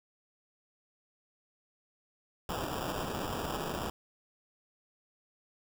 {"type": "noise with sample-and-hold", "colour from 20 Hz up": "white", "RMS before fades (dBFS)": -36, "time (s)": [2.49, 3.9], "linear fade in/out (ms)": 2, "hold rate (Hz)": 2100, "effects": []}